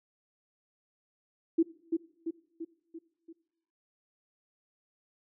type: tone with echo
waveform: sine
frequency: 329.6 Hz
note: E4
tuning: in tune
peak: -20 dBFS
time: 1.58-1.63 s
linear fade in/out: 10 ms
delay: 340 ms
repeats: 5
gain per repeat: -5 dB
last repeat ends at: 3.33 s
effects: noise-tail reverb RT60 0.9 s tail -21 dB re dry